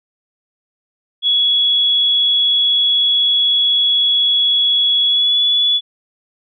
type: tone with pitch glide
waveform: sine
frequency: 3366 to 3421 Hz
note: G#7 to A7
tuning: +23 to -49 cents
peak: -11 dBFS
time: 1.22-5.81 s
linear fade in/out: 50 ms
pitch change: +28 cents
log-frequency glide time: 5.06-5.38 s
effects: none